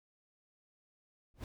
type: noise with exponential growth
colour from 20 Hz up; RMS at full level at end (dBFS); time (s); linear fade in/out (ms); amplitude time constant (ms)
brown; -33; 1.34-1.44; 1; 21
effects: none